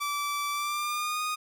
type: tone with pitch glide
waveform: sawtooth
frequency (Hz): 1160 to 1236.1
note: D6 to D#6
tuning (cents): -22 to -12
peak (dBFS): -25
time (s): 0-1.36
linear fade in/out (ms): 20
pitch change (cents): +110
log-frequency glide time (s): 0.51-1.22
effects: none